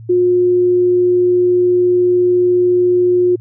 sine tone, 358.6 Hz, F4, 46 cents sharp, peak -9 dBFS, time 0.09-3.36 s, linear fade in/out 10 ms, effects added 113 Hz sine -31 dBFS peak until 3.4 s

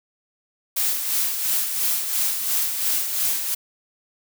blue noise with tremolo, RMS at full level -21 dBFS, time 0.76-3.55 s, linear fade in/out 10 ms, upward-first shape sine, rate 2.9 Hz, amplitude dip 50%, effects none

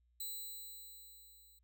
5% pulse tone with level ramp, 4000 Hz, B7, 21 cents sharp, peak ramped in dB -32 to -55 dBFS, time 0.2-1.59 s, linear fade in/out 5 ms, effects added 60 Hz sine -70 dBFS peak until 1.63 s

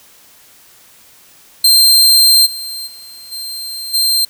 sawtooth tone with level steps, 4159 Hz, C8, 11 cents flat, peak -3 / -20 / -30 / -20 / -8 dBFS, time 1.64-4.25 s, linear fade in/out 5 ms, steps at 2.45 / 2.86 / 3.31 / 3.93 s, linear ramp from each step 20 ms, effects white hiss -45 dBFS RMS until 4.29 s

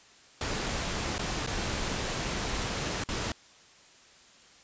pink noise with dropouts, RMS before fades -32 dBFS, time 0.41-3.32 s, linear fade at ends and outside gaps 2 ms, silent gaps 1.182-1.192 / 1.464-1.473 / 3.038-3.088 s, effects white hiss -56 dBFS RMS until 4.63 s + resampled to 16000 Hz

